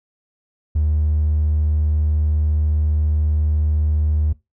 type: tone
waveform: triangle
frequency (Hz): 76.2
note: D#2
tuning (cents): -36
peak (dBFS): -12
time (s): 0.75-4.33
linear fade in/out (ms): 10
effects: noise-tail reverb RT60 0.2 s tail -21 dB re dry + tanh soft clip ceiling -10 dBFS